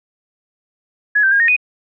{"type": "tone with pitch steps", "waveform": "sine", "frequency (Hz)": [1684, 1561, 1623, 1851, 2485], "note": ["G#6", "G6", "G#6", "A#6", "D#7"], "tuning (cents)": [24, -8, -40, -13, -3], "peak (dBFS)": -10, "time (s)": [1.15, 1.565], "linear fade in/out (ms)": 10, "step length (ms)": 83, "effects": []}